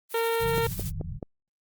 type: noise with tremolo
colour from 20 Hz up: blue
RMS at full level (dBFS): -36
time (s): 0.09-0.92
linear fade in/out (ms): 50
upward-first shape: sine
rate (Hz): 13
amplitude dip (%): 50
type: harmonic tone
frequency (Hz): 459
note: A#4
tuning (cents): -27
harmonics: 1 / 2 / 3 / 4 / 5 / 6 / 7 / 8 / 9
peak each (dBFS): -25 / -31 / -35 / -37 / -39 / -41 / -42 / -43 / -44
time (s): 0.14-0.67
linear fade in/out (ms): 5
type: low-pass noise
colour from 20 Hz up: white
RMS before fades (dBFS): -33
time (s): 0.39-1.2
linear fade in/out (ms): 50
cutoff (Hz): 180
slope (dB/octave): 96
type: click train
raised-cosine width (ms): 2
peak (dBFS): -20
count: 4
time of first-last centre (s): 0.58-1.228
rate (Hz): 4.63
effects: Opus 32 kbps